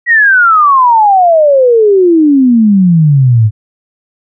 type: exponential sweep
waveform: sine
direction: down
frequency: 1940 to 103.83 Hz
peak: -3 dBFS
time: 0.06-3.51 s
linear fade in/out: 50 ms
effects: none